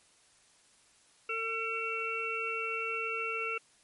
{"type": "harmonic tone", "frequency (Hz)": 450.7, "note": "A4", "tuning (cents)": 42, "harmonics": [1, 3, 5, 6], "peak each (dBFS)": [-39, -37, -40, -35], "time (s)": [1.29, 3.58], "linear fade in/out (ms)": 5, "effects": ["white hiss -64 dBFS RMS until 3.83 s", "MP3 48 kbps"]}